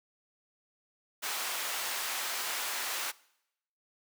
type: high-pass noise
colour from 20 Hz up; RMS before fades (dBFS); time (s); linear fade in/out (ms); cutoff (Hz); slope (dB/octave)
pink; -35; 1.22-3.12; 20; 970; 12
effects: noise-tail reverb RT60 0.8 s tail -22 dB re dry